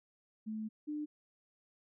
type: tone pair in turn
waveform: sine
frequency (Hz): 217.4 / 299.5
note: A3 / D4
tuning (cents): -21 / +34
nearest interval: tritone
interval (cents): 555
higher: second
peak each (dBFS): -37 / -36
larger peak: second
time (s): 0.46-0.69 / 0.87-1.06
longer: first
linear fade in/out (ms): 20
effects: none